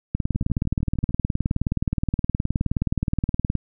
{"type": "two click trains", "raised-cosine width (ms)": 5, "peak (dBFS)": [-23, -9], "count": [11, 66], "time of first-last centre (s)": [[0.35, 1.108], [0.15, 3.553]], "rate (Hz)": [13.2, 19.1], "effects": []}